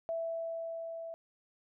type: tone with level ramp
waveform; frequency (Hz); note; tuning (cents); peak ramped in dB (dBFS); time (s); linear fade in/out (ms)
sine; 661; E5; +5; -32 to -40; 0.09-1.14; 0
effects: none